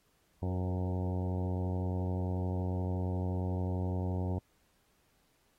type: harmonic tone with a mistuned harmonic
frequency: 91.4 Hz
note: F#2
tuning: 21 cents flat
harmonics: 1 / 2 / 3 / 4 / 5 / 6 / 7 / 8 / 9 / 10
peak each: -32 / -38 / -42 / -44 / -46 / -48 / -49 / -50 / -51 / -52 dBFS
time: 0.42-4.39 s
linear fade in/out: 5 ms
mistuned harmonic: 5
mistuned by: +20 cents
effects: pink hiss -72 dBFS RMS until 5.58 s + AAC 48 kbps